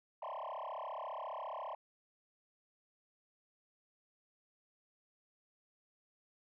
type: tone with frequency modulation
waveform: sine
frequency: 830.6 Hz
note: G#5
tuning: in tune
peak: -38 dBFS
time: 0.22-1.75 s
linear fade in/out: 5 ms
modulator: 34.6 Hz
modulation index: 7
effects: tanh soft clip ceiling -39 dBFS